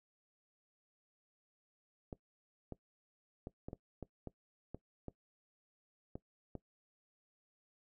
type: clicks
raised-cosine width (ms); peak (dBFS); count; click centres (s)
2; -30; 11; 2.128 / 2.723 / 3.471 / 3.685 / 3.731 / 4.027 / 4.273 / 4.746 / 5.083 / 6.155 / 6.553
effects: noise-tail reverb RT60 0.1 s tail -19 dB re dry